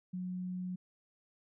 sine tone, 182.2 Hz, F#3, 26 cents flat, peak -36 dBFS, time 0.13-0.76 s, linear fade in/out 10 ms, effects none

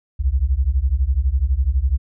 sine beating tone pair, 60.1 / 72.1 Hz, B1 / D2, -46 / -31 cents, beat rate 12 Hz, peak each -18 dBFS, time 0.19-1.98 s, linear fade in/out 20 ms, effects none

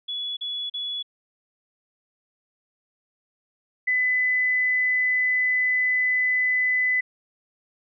sine tone bursts, 3400 Hz, G#7, 40 cents sharp, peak -27 dBFS, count 3, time 0.08-1.028 s, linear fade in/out 10 ms, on 290 ms, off 39 ms
sine tone, 2006 Hz, B6, 26 cents sharp, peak -19 dBFS, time 3.87-7.01 s, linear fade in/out 10 ms
effects none

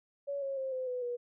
sine tone with pitch steps, 563 / 546.3 / 530.2 / 514.5 / 499.3 / 484.5 Hz, C#5 / C#5 / C5 / C5 / B4 / B4, +27 / -25 / +23 / -29 / +19 / -33 cents, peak -33 dBFS, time 0.27-1.17 s, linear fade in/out 20 ms, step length 150 ms, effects none

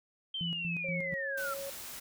sine linear sweep, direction down, 3173 to 1316 Hz, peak -34 dBFS, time 0.34-1.54 s, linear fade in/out 5 ms
sine tone with tremolo, 170 Hz, F3, 46 cents flat, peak -34 dBFS, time 0.41-1.14 s, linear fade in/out 0 ms, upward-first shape square, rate 4.2 Hz, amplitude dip 70%
sine tone with pitch glide, 543 to 552.5 Hz, C#5 to C#5, -36 to -6 cents, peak -38 dBFS, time 0.84-1.7 s, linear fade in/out 5 ms, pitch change +30 cents, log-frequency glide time 1-1.49 s
white noise, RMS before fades -44 dBFS, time 1.37-2 s, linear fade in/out 10 ms
effects none

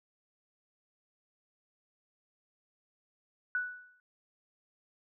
sine tone with exponential decay, 1480 Hz, F#6, in tune, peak -27 dBFS, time 3.55-4 s, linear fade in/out 1 ms, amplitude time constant 97 ms, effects none

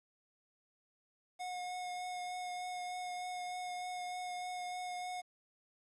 square tone with vibrato, 724 Hz, F#5, 38 cents flat, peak -40 dBFS, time 1.39-5.22 s, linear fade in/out 20 ms, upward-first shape triangle, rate 3.3 Hz, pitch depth 14 cents each way, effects resampled to 24000 Hz + 11-bit

